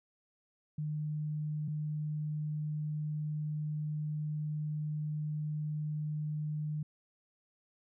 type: tone pair in turn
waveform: sine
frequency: 151.6 / 151.6 Hz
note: D#3 / D#3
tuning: -45 / -45 cents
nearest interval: unison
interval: 0 cents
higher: neither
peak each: -33 / -33 dBFS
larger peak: neither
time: 0.78-1.68 / 1.68-6.83 s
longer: second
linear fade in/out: 5 ms
effects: none